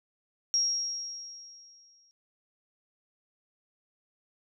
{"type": "tone with exponential decay", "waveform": "sine", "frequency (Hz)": 5600, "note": "F8", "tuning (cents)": 4, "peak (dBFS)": -22, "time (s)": [0.54, 2.11], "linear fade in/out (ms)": 0, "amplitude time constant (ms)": 340, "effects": []}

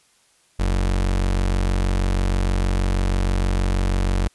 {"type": "tone", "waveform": "35% pulse", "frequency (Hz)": 46.3, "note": "F#1", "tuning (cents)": 2, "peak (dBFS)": -16, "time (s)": [0.59, 4.28], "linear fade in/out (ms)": 10, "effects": ["white hiss -59 dBFS RMS until 4.34 s", "resampled to 24000 Hz"]}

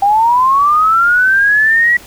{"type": "linear sweep", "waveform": "sine", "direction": "up", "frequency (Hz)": [784, 1942], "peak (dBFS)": -7, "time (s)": [0.02, 1.97], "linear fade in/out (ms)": 5, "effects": ["pink hiss -37 dBFS RMS until 2.06 s"]}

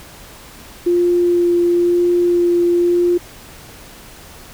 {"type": "tone with vibrato", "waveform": "sine", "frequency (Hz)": 349.2, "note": "F4", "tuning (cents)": 0, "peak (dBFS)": -11, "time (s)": [0.86, 3.18], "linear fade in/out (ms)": 10, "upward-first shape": "sine", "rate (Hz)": 1, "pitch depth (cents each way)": 9, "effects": ["pink hiss -39 dBFS RMS until 4.53 s"]}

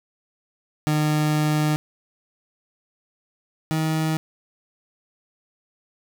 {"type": "tone pair in turn", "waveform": "30% pulse", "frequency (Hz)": [152, 158.05], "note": ["D#3", "D#3"], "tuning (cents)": [-40, 27], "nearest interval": "minor second", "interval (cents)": 67, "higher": "second", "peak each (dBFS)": [-16, -18], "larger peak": "first", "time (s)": [[0.87, 1.76], [3.71, 4.17]], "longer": "first", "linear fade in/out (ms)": 0, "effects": []}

